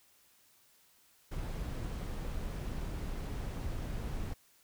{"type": "noise", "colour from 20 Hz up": "brown", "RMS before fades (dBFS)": -38, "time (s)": [1.31, 4.34], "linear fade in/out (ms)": 10, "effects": ["white hiss -66 dBFS RMS until 4.63 s"]}